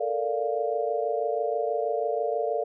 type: chord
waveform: sine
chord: Bb major seventh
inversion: third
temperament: equal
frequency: 440 / 466.2 / 587.3 / 698.5 Hz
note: A4 / Bb4 / D5 / F5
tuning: 0 / 0 / 0 / 0 cents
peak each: -30 dBFS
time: 0-2.64 s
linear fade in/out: 10 ms
effects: none